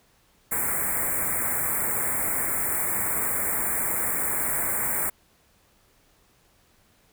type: band-stop noise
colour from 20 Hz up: white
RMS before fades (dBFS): -26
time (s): 0.51-5.1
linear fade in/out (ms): 10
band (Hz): 2300 to 7500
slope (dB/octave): 96
effects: pink hiss -62 dBFS RMS until 7.12 s